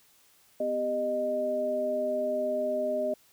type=tone cluster; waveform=sine; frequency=251.6 / 395.7 / 616 Hz; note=B3 / G4 / D#5; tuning=+32 / +16 / -17 cents; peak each=-36 / -36 / -27 dBFS; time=0.6-3.14 s; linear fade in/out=5 ms; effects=white hiss -62 dBFS RMS until 3.32 s